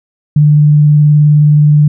sine tone with vibrato, 149 Hz, D3, 25 cents sharp, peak -3 dBFS, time 0.36-1.88 s, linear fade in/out 5 ms, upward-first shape sine, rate 19 Hz, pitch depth 16 cents each way, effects none

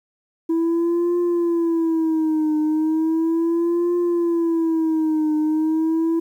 sine tone with vibrato, 327.3 Hz, E4, 12 cents flat, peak -14 dBFS, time 0.49-6.2 s, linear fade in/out 10 ms, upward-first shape triangle, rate 0.36 Hz, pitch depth 120 cents each way, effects tanh soft clip ceiling -16 dBFS + 9-bit

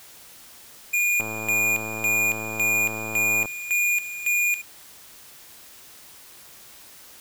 square tone with tremolo, 2432 Hz, D#7, 40 cents flat, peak -20 dBFS, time 0.93-4.62 s, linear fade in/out 10 ms, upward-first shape square, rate 1.8 Hz, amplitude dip 75%
click train, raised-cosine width 1 ms, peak -20 dBFS, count 247, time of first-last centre 1.2-3.457 s, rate 109 Hz
effects white hiss -47 dBFS RMS until 7.2 s

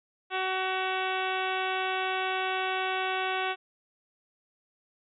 harmonic tone with a mistuned harmonic, 375.9 Hz, F#4, 27 cents sharp, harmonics 1 / 2 / 3 / 4 / 5 / 6 / 7 / 8 / 9 / 10, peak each -35 / -32 / -36 / -35 / -40 / -39 / -37 / -43 / -40 / -48 dBFS, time 0.3-3.56 s, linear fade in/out 50 ms, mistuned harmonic 7, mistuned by +30 cents, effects none

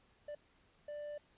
triangle tone bursts at uneven times, 590 Hz, D5, 8 cents sharp, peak -40 dBFS, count 2, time 0.28-0.35 / 0.88-1.18 s, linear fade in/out 5 ms, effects pink hiss -70 dBFS RMS until 1.37 s + resampled to 8000 Hz

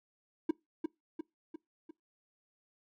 triangle tone with echo, 319 Hz, D#4, 43 cents sharp, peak -23 dBFS, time 0.49-0.51 s, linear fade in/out 5 ms, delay 350 ms, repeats 4, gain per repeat -5 dB, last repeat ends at 1.91 s, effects noise-tail reverb RT60 0.2 s tail -23 dB re dry

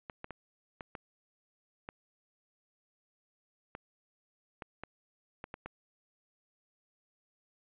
clicks, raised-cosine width 0.5 ms, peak -26 dBFS, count 12, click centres 0.098 / 0.244 / 0.307 / 0.808 / 0.952 / 1.889 / 3.751 / 4.622 / 4.836 / 5.441 / 5.541 / 5.66 s, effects resampled to 8000 Hz

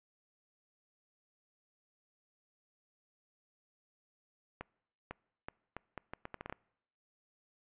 accelerating click train, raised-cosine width 0.5 ms, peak -26 dBFS, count 12, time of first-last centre 4.61-6.526 s, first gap 500 ms, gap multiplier 0.75, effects noise-tail reverb RT60 0.8 s tail -25 dB re dry + resampled to 8000 Hz

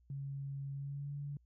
sine tone with pitch glide, 138.59 to 143.23 Hz, C#3 to D3, 0 to -43 cents, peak -39 dBFS, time 0.1-1.37 s, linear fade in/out 2 ms, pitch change +57 cents, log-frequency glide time 0.73-1.13 s, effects added 60 Hz sine -65 dBFS peak until 1.45 s

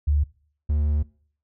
sine / triangle tone pair in turn, 73.2 / 74.31 Hz, D2 / D2, -5 / +21 cents, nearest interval unison, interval 26 cents, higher second, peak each -17 dBFS, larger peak neither, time 0.07-0.24 / 0.69-1.03 s, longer second, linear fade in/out 10 ms, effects noise-tail reverb RT60 0.5 s tail -22 dB re dry

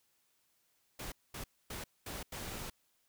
pink noise bursts at uneven times, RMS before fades -43 dBFS, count 5, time 0.99-1.12 / 1.34-1.44 / 1.7-1.84 / 2.06-2.23 / 2.32-2.7 s, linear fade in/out 5 ms, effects white hiss -75 dBFS RMS until 3.08 s

